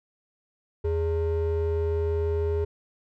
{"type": "ring-modulated tone", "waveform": "triangle", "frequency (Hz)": 246.9, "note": "B3", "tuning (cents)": 0, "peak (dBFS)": -18, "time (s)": [0.84, 2.65], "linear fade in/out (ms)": 10, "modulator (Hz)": 166, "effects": []}